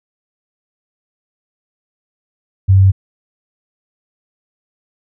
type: tone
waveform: sine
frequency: 96.1 Hz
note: G2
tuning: 34 cents flat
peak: -5 dBFS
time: 2.68-2.92 s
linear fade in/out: 20 ms
effects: none